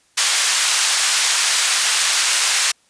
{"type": "band-pass noise", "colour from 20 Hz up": "white", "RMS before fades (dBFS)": -17, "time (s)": [0.17, 2.72], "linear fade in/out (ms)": 10, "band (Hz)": [1200, 8400], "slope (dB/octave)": 12, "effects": ["white hiss -58 dBFS RMS until 2.89 s", "resampled to 22050 Hz"]}